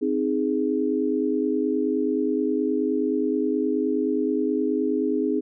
sine chord, Ab major, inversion first, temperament equal, 261.6 / 311.1 / 415.3 Hz, C4 / Eb4 / Ab4, 0 / 0 / 0 cents, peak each -25 dBFS, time 0.01-5.41 s, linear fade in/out 20 ms, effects none

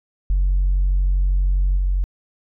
sine tone with level steps, 46.25 Hz, F#1, in tune, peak -13 / -15 dBFS, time 0.3-2.04 s, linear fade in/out 0 ms, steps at 1.76 s, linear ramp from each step 20 ms, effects tanh soft clip ceiling -12 dBFS

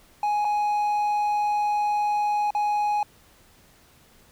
triangle tone with dropouts, 833 Hz, G#5, 5 cents sharp, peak -19 dBFS, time 0.23-3.03 s, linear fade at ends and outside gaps 2 ms, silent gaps 0.447-0.45 / 2.506-2.549 s, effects pink hiss -56 dBFS RMS until 4.31 s

